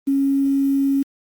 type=tone with quantisation; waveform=sine; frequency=275.1 Hz; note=C#4; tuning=13 cents flat; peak=-15 dBFS; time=0.07-1.03 s; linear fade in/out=10 ms; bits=7; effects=Opus 32 kbps